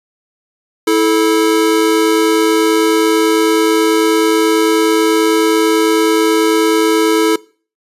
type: tone pair together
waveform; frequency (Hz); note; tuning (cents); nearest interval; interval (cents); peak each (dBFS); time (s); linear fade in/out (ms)
square; 326 / 435.2; E4 / A4; -19 / -19; perfect fourth; 500; -13; 0.87-7.36; 5
effects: noise-tail reverb RT60 0.4 s tail -22 dB re dry + resampled to 32000 Hz